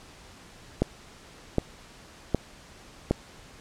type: click train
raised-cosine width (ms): 2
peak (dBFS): -8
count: 4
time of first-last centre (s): 0.82-3.11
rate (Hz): 1.31
effects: pink hiss -50 dBFS RMS until 3.6 s + low-pass 8000 Hz 12 dB/octave